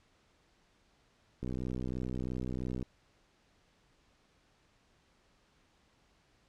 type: click train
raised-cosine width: 3 ms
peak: -25 dBFS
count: 89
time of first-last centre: 1.43-2.827 s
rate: 63 Hz
effects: pink hiss -69 dBFS RMS until 6.48 s + low-pass 6000 Hz 12 dB/octave